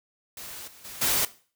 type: noise with level steps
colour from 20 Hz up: white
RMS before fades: -40 / -51 / -41 / -24 dBFS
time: 0.37-1.25 s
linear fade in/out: 2 ms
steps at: 0.67 / 0.84 / 1.01 s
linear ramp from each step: 10 ms
effects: noise-tail reverb RT60 0.4 s tail -17 dB re dry